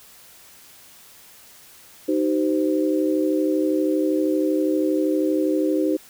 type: tone cluster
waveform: sine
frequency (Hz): 309.6 / 382.2 / 516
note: D#4 / G4 / C5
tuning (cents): -9 / -44 / -24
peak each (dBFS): -20 / -24 / -25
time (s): 2.08-5.97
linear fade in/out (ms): 10
effects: white hiss -48 dBFS RMS until 6.09 s